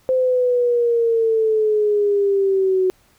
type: exponential sweep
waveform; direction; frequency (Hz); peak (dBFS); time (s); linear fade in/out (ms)
sine; down; 519 to 370; -14; 0.09-2.9; 0
effects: pink hiss -57 dBFS RMS until 3.18 s